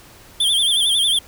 square tone with vibrato, 3346 Hz, G#7, 12 cents sharp, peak -15 dBFS, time 0.4-1.19 s, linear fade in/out 5 ms, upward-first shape sine, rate 11 Hz, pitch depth 110 cents each way, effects pink hiss -45 dBFS RMS until 1.27 s

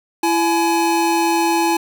square tone pair together, 335.3 / 845 Hz, E4 / G#5, +30 / +30 cents, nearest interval octave + major third, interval 1600 cents, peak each -18 dBFS, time 0.23-1.77 s, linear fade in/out 5 ms, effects none

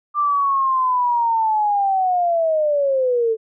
sine linear sweep, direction down, 1189 to 436.3 Hz, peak -15 dBFS, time 0.14-3.37 s, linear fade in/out 50 ms, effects none

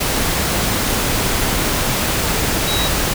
sine tone in noise, 3852 Hz, B7, 44 cents flat, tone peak -21 dBFS, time 2.67-2.88 s, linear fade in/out 10 ms, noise pink, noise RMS -18 dBFS, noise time 0-3.14 s, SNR -6 dB, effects none

